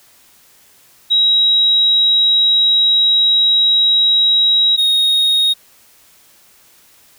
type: tone pair in turn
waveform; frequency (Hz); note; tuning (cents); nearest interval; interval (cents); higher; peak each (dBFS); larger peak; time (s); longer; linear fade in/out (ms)
sine / triangle; 3840 / 3739; B7 / A#7; -49 / +4; unison; 47; first; -9; neither; 1.1-4.77 / 4.77-5.54; first; 20
effects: white hiss -49 dBFS RMS until 7.18 s